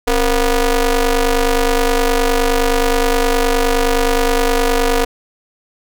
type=ring-modulated tone; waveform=sawtooth; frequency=245.8 Hz; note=B3; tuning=8 cents flat; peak=-5 dBFS; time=0.07-5.05 s; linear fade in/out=10 ms; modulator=221 Hz; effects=none